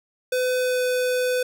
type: tone with pitch glide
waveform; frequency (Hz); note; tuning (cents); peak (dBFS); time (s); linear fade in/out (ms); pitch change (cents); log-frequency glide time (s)
square; 505 to 501.8; B4 to B4; +39 to +28; -21; 0.32-1.43; 5; -11; 0.58-0.82
effects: none